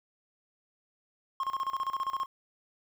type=tone with tremolo; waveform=triangle; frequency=1074 Hz; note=C6; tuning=45 cents sharp; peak=-26 dBFS; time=1.4-2.26 s; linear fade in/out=2 ms; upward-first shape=square; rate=15 Hz; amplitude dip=80%; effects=10-bit